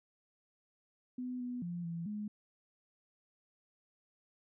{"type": "tone with pitch steps", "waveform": "sine", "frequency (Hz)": [250.8, 246.6, 173.7, 168.1, 209.5], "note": ["B3", "B3", "F3", "E3", "G#3"], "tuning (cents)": [27, -2, -9, 34, 15], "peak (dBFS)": -37, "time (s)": [1.18, 2.28], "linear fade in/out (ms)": 5, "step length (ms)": 220, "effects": []}